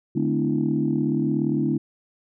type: tone cluster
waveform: sine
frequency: 148.1 / 215.1 / 254.5 / 295.5 / 332.6 Hz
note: D3 / A3 / C4 / D4 / E4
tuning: +15 / -39 / -48 / +11 / +16 cents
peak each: -26 dBFS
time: 0.15-1.78 s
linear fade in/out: 10 ms
effects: tanh soft clip ceiling -10 dBFS